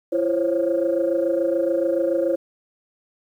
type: tone cluster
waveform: sine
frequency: 338.1 / 525 / 552 Hz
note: E4 / C5 / C#5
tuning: +44 / +6 / -7 cents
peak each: -22 dBFS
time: 0.12-2.36 s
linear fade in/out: 10 ms
effects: tanh soft clip ceiling -11 dBFS + 9-bit